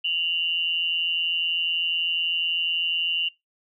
sine tone pair together, 2792 / 2960 Hz, F7 / F#7, -1 / 0 cents, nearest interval minor second, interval 101 cents, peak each -24 / -26 dBFS, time 0.04-3.29 s, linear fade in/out 10 ms, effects noise-tail reverb RT60 0.2 s tail -24 dB re dry

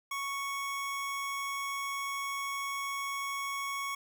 25% pulse tone, 1108.7 Hz, C#6, in tune, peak -30 dBFS, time 0.11-3.95 s, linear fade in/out 5 ms, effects none

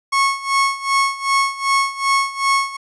30% pulse tone with tremolo, 1097 Hz, C#6, 18 cents flat, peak -10 dBFS, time 0.12-2.77 s, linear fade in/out 10 ms, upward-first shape sine, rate 2.6 Hz, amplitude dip 85%, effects resampled to 22050 Hz

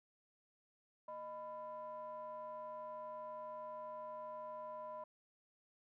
triangle ring-modulated tone, 190.2 Hz, F#3, 48 cents sharp, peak -40 dBFS, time 1.08-5.04 s, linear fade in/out 5 ms, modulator 807 Hz, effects none

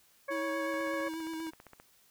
harmonic tone, 554.4 Hz, C#5, in tune, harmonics 1 / 2 / 3 / 4, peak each -35 / -40 / -40 / -44 dBFS, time 0.28-1.09 s, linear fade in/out 10 ms
square tone with vibrato, 322.9 Hz, E4, 36 cents flat, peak -37 dBFS, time 0.3-1.51 s, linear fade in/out 20 ms, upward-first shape sine, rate 8.2 Hz, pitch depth 26 cents each way
click train, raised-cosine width 0.5 ms, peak -35 dBFS, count 17, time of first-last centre 0.74-1.8 s, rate 15.1 Hz
effects white hiss -65 dBFS RMS until 2.1 s

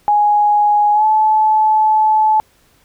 sine tone with pitch glide, 832 to 864.8 Hz, G#5 to A5, +3 to -30 cents, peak -9 dBFS, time 0.08-2.4 s, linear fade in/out 0 ms, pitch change +67 cents, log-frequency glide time 0.93-1.05 s, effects pink hiss -54 dBFS RMS until 2.84 s

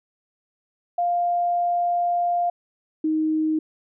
sine tone pair in turn, 700 / 312.8 Hz, F5 / D#4, +4 / +9 cents, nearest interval octave + major second, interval 1395 cents, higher first, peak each -19 dBFS, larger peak neither, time 0.98-2.5 / 3.04-3.59 s, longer first, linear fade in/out 5 ms, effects none

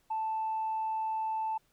sine tone, 880 Hz, A5, in tune, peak -29 dBFS, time 0.1-1.58 s, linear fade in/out 10 ms, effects tanh soft clip ceiling -26 dBFS + pink hiss -71 dBFS RMS until 1.72 s

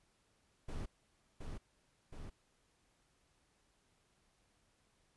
brown noise with echo, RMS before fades -41 dBFS, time 0.68-0.86 s, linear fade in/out 10 ms, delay 720 ms, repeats 2, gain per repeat -3 dB, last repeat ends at 2.3 s, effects pink hiss -75 dBFS RMS until 5.16 s + resampled to 24000 Hz

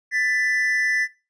triangle tone pair together, 1761.2 / 1989 Hz, A6 / B6, +1 / +12 cents, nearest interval major second, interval 211 cents, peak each -20 dBFS, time 0.11-1.08 s, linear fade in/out 50 ms, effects noise-tail reverb RT60 0.3 s tail -19 dB re dry + resampled to 22050 Hz

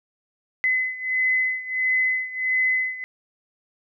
sine beating tone pair, 2028 / 2029.5 Hz, B6 / B6, +45 / +47 cents, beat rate 1.5 Hz, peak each -22 / -25 dBFS, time 0.64-3.04 s, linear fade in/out 0 ms, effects none

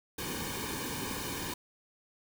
pink noise with comb filter, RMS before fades -37 dBFS, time 0.18-1.54 s, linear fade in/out 5 ms, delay 1.5 ms, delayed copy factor -0.8, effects none

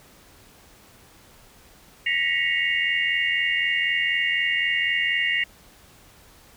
sine tone cluster, 1884 / 1968 / 2205 / 2805 Hz, A#6 / B6 / C#7 / F7, +18 / -7 / -10 / +7 cents, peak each -26 dBFS, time 2.06-5.44 s, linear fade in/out 5 ms, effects pink hiss -52 dBFS RMS until 6.56 s

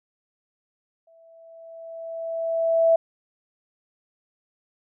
sine tone with exponential growth, 659.3 Hz, E5, in tune, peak -13 dBFS, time 1.07-2.96 s, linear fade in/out 5 ms, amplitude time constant 410 ms, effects none

